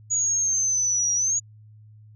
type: exponential two-way sweep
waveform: sine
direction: down then up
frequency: 6800 to 5720 to 6800 Hz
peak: -20 dBFS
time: 0.1-1.4 s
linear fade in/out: 20 ms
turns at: 1.14 s
effects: added 107 Hz sine -46 dBFS peak until 2.15 s